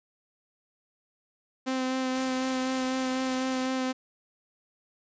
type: tone with vibrato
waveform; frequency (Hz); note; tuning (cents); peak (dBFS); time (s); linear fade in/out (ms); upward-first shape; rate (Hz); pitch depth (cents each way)
sawtooth; 259.5; C4; -14; -23; 1.66-3.93; 20; sine; 4; 14
type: noise with tremolo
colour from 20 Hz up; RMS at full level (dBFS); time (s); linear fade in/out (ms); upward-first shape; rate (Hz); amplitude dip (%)
white; -40; 2.15-3.66; 0; triangle; 3.6; 25
effects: resampled to 16000 Hz